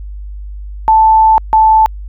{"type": "tone pair in turn", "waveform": "sine", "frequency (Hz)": [880, 876.7], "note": ["A5", "A5"], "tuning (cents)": [0, -7], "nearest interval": "unison", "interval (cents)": 7, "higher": "first", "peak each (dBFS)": -4, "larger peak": "neither", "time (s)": [[0.88, 1.38], [1.53, 1.86]], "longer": "first", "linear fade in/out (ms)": 0, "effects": ["added 50 Hz sine -23 dBFS peak until 2.08 s"]}